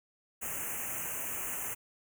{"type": "band-stop noise", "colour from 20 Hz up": "white", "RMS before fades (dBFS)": -37, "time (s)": [0.41, 1.75], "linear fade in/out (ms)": 20, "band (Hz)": [2900, 6200], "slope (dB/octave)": 96, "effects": []}